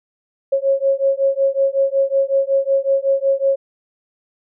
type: beating tone pair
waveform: sine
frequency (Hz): 543 / 548.4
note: C#5 / C#5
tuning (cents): -36 / -19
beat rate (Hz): 5.4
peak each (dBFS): -17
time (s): 0.52-3.56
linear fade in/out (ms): 10
effects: none